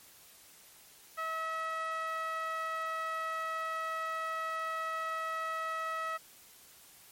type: tone with band-pass filter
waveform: sawtooth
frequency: 645 Hz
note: E5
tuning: 38 cents flat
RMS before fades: -36 dBFS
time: 1.17-6.18 s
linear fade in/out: 20 ms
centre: 1500 Hz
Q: 3.8
effects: white hiss -57 dBFS RMS until 7.11 s + MP3 64 kbps